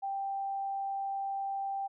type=tone; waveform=sine; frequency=786 Hz; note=G5; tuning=4 cents sharp; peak=-32 dBFS; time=0.02-1.88 s; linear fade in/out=20 ms; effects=none